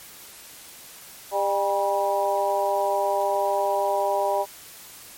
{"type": "harmonic tone with a mistuned harmonic", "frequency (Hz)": 199.6, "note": "G3", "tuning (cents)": 32, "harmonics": [2, 3, 4, 5], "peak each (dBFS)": [-29, -24, -25, -27], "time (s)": [1.31, 4.46], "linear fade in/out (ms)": 50, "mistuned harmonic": 5, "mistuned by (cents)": -51, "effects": ["white hiss -44 dBFS RMS until 5.17 s", "MP3 64 kbps"]}